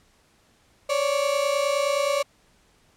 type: tone pair together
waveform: 35% pulse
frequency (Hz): 550 / 579.6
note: C#5 / D5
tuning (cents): -14 / -23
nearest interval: minor second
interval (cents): 91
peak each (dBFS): -23 / -22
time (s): 0.89-2.23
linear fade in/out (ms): 10
effects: pink hiss -61 dBFS RMS until 2.96 s + low-pass 10000 Hz 12 dB/octave